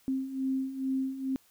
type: beating tone pair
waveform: sine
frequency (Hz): 263.4 / 265.7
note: C4 / C4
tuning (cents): +12 / +27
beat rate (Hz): 2.3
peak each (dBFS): -35 / -30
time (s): 0.08-1.36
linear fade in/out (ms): 0
effects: white hiss -64 dBFS RMS until 1.5 s